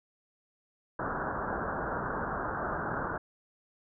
white low-pass noise, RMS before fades -34 dBFS, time 0.99-3.18 s, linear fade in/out 5 ms, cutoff 1600 Hz, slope 96 dB/octave, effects none

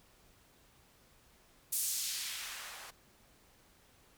blue noise with band-pass filter sweep, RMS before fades -39 dBFS, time 1.72-2.91 s, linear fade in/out 10 ms, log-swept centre 10000 to 660 Hz, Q 0.95, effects pink hiss -65 dBFS RMS until 4.17 s

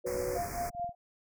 sine chord, F# suspended fourth, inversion none, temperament equal, 370 / 493.9 / 554.4 Hz, F#4 / B4 / C#5, 0 / 0 / 0 cents, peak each -37 / -34 / -37 dBFS, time 0.04-0.39 s, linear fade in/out 20 ms
pink band-stop noise, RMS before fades -40 dBFS, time 0.06-0.7 s, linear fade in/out 10 ms, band 2300 to 4900 Hz, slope 96 dB/octave
sine tone with tremolo, 698.5 Hz, F5, in tune, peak -30 dBFS, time 0.35-0.95 s, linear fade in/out 10 ms, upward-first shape triangle, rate 4.7 Hz, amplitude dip 100%
click train, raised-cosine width 5 ms, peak -39 dBFS, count 9, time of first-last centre 0.51-0.893 s, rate 20.9 Hz
effects none

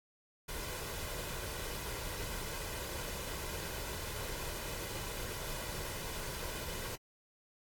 pink noise with comb filter, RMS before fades -41 dBFS, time 0.48-6.96 s, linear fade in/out 10 ms, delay 2 ms, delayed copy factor +0.5, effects AAC 64 kbps

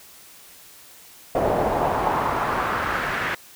brown noise with band-pass filter sweep, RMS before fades -23 dBFS, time 1.35-3.35 s, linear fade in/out 5 ms, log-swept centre 620 to 1800 Hz, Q 2.1, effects white hiss -47 dBFS RMS until 3.55 s

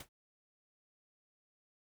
pink noise with exponential decay, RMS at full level -41 dBFS, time 0-0.09 s, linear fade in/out 5 ms, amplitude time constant 18 ms, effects none

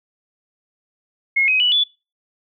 sine tone with pitch steps, 2162 / 2527 / 2953 / 3452 Hz, C#7 / D#7 / F#7 / A7, -44 / +26 / -4 / -34 cents, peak -13 dBFS, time 1.36-1.84 s, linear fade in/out 10 ms, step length 120 ms, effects noise-tail reverb RT60 0.3 s tail -23 dB re dry

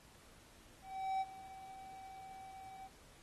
triangle tone with ADSR envelope, 767 Hz, G5, 38 cents flat, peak -31 dBFS, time 0.82-2.89 s, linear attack 390 ms, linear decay 36 ms, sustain -17 dB, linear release 32 ms, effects pink hiss -63 dBFS RMS until 3.22 s + AAC 32 kbps

